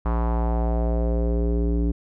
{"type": "tone with low-pass filter sweep", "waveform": "square", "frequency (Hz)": 58, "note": "A#1", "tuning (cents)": -8, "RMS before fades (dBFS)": -22, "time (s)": [0.05, 1.92], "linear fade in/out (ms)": 10, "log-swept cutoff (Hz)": [1100, 320], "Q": 2.7, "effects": []}